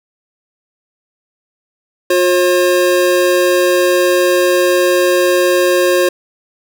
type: tone pair together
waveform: square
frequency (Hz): 357.6 / 539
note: F4 / C#5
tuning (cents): +41 / -49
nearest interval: perfect fifth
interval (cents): 710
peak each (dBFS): -13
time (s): 2.1-6.09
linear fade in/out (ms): 5
effects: none